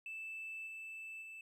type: tone with level steps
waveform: triangle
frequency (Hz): 2639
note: E7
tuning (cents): +1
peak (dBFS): -40 / -43 / -46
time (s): 0.06-1.41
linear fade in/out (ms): 2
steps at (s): 0.66 / 1.21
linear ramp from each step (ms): 20
effects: tanh soft clip ceiling -39 dBFS